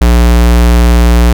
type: tone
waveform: square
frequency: 59.3 Hz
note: A#1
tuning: 30 cents sharp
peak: -4 dBFS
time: 0.01-1.33 s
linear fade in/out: 5 ms
effects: none